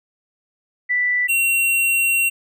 sine / square tone pair in turn, 1975.5 / 2740 Hz, B6 / F7, 0 / -34 cents, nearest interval tritone, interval 566 cents, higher second, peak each -16 dBFS, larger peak neither, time 0.89-1.28 / 1.28-2.3 s, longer second, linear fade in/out 20 ms, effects none

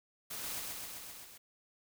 white noise with echo, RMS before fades -42 dBFS, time 0.3-0.6 s, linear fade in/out 10 ms, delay 130 ms, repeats 6, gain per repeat -2 dB, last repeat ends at 1.38 s, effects none

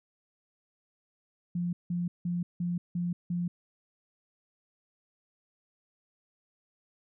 sine tone bursts, 174.7 Hz, F3, 1 cent sharp, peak -28 dBFS, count 6, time 1.55-3.48 s, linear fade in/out 5 ms, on 180 ms, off 170 ms, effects none

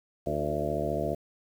harmonic tone with a mistuned harmonic, 74.6 Hz, D2, 28 cents sharp, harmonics 1 / 2 / 3 / 4 / 5 / 6 / 7 / 8 / 9, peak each -38 / -36 / -38 / -38 / -36 / -37 / -37 / -34 / -33 dBFS, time 0.26-1.15 s, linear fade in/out 10 ms, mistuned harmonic 5, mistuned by -44 cents, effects 9-bit

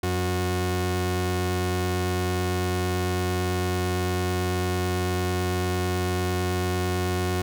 sawtooth tone pair together, 90.9 / 181.8 Hz, F#2 / F#3, -30 / -30 cents, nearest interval octave, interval 1200 cents, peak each -21 dBFS, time 0.03-7.42 s, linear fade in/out 5 ms, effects none

